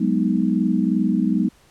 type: chord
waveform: sine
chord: G# minor seventh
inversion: third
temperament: equal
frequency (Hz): 185 / 207.7 / 246.9 / 311.1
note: F#3 / G#3 / B3 / D#4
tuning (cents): 0 / 0 / 0 / 0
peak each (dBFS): -22 / -21 / -22 / -24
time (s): 0-1.49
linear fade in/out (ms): 10
effects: pink hiss -55 dBFS RMS until 1.7 s + low-pass 11000 Hz 12 dB/octave